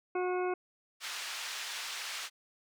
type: harmonic tone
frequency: 363.5 Hz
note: F#4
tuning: 31 cents flat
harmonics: 1 / 2 / 3 / 4 / 6 / 7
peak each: -31 / -37 / -41 / -43 / -47 / -48 dBFS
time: 0.15-0.54 s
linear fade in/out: 5 ms
type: band-pass noise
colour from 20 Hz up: white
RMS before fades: -40 dBFS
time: 1-2.3 s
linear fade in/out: 50 ms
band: 1100 to 4700 Hz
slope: 12 dB/octave
effects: none